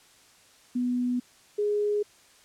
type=tone pair in turn; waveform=sine; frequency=246.9 / 415.2 Hz; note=B3 / G#4; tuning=0 / 0 cents; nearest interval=major sixth; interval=900 cents; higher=second; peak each=-24 / -23 dBFS; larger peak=second; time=0.75-1.2 / 1.58-2.03 s; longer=neither; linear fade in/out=10 ms; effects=white hiss -57 dBFS RMS until 2.44 s + low-pass 9000 Hz 12 dB/octave